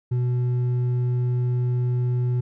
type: tone with hard clipping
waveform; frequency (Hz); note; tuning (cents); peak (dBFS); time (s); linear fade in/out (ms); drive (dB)
sine; 123.47; B2; 0; -21; 0.11-2.41; 10; 4
effects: none